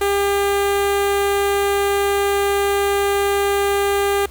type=tone with notch filter; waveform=sawtooth; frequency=400.8 Hz; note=G4; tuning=38 cents sharp; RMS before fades=-18 dBFS; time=0.01-4.26 s; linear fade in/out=5 ms; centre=5100 Hz; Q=1.8; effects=added 68 Hz sine -36 dBFS peak until 4.3 s + pink hiss -45 dBFS RMS until 4.3 s